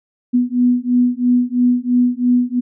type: beating tone pair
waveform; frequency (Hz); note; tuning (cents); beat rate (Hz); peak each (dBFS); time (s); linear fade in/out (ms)
sine; 244.8 / 247.8; B3 / B3; -15 / +6; 3; -15; 0.33-2.61; 20
effects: none